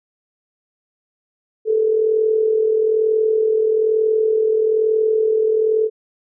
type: tone with amplitude modulation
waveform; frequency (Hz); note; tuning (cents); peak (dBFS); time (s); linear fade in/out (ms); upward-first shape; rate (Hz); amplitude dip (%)
sine; 437.9; A4; -8; -11; 1.65-5.9; 50; sine; 41.1; 55
effects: none